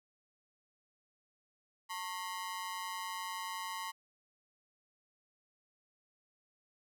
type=ring-modulated tone; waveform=sawtooth; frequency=999 Hz; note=B5; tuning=20 cents sharp; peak=-32 dBFS; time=1.89-3.92 s; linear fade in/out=20 ms; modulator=94.3 Hz; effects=none